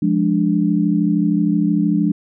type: chord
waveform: sine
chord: D diminished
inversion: first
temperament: equal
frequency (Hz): 174.61 / 207.7 / 293.7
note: F3 / Ab3 / D4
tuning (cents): 0 / 0 / 0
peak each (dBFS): -18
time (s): 0.02-2.12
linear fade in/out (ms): 5
effects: none